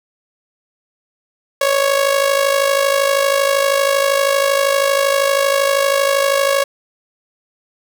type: tone with amplitude modulation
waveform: sawtooth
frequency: 554.4 Hz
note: C#5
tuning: in tune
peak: -6 dBFS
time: 1.61-6.64 s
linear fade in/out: 5 ms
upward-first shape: sine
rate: 52.7 Hz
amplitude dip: 65%
effects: none